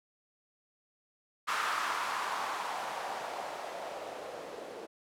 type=noise with low-pass filter sweep; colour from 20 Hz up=violet; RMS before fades=-37 dBFS; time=1.47-4.87 s; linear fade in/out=20 ms; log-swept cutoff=1300 to 470 Hz; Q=2.6; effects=none